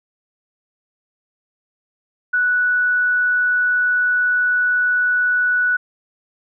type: tone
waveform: sine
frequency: 1477 Hz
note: F#6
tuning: 3 cents flat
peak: -14 dBFS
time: 2.33-5.77 s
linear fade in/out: 10 ms
effects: none